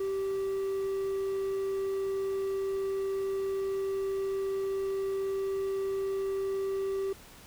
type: tone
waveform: triangle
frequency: 388.8 Hz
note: G4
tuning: 14 cents flat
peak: -27 dBFS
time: 0-7.13 s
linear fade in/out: 5 ms
effects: pink hiss -52 dBFS RMS until 7.46 s